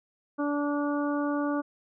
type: harmonic tone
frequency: 290 Hz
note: D4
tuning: 22 cents flat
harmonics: 1 / 2 / 3 / 4 / 5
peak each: -27 / -33 / -38 / -36 / -39 dBFS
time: 0.38-1.62 s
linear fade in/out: 20 ms
effects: none